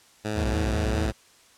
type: tone with pitch glide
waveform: 10% pulse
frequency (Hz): 106.8 to 108.35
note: G#2 to A2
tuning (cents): +49 to -26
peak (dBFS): -19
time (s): 0.24-1.12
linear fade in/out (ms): 20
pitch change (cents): +25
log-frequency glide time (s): 0.81-0.97
type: tone with vibrato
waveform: 40% pulse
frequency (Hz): 70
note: C#2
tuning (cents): +18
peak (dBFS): -24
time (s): 0.34-1.13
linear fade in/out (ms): 50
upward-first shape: square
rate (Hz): 4.9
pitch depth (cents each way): 230
effects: white hiss -56 dBFS RMS until 1.57 s + low-pass 9000 Hz 12 dB/octave